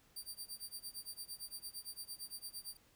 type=tone with tremolo; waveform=15% pulse; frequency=4690 Hz; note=D8; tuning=3 cents flat; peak=-36 dBFS; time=0.16-2.77 s; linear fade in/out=5 ms; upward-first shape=sine; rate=8.8 Hz; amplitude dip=95%; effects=pink hiss -69 dBFS RMS until 2.95 s